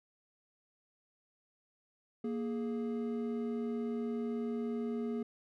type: tone pair together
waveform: triangle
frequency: 234.2 / 418 Hz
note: A#3 / G#4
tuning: +8 / +11 cents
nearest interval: minor seventh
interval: 1003 cents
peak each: -33 / -37 dBFS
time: 2.24-5.23 s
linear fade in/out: 5 ms
effects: none